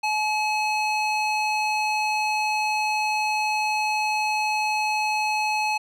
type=tone with band-pass filter; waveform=square; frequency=854 Hz; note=G#5; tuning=48 cents sharp; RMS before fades=-24 dBFS; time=0.03-5.78 s; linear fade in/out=10 ms; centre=2400 Hz; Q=0.83; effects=none